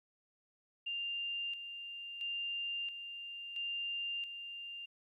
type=tone with tremolo; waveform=sine; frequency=2794 Hz; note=F7; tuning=in tune; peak=-36 dBFS; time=0.86-4.86 s; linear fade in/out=10 ms; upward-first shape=square; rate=0.74 Hz; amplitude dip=55%; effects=13-bit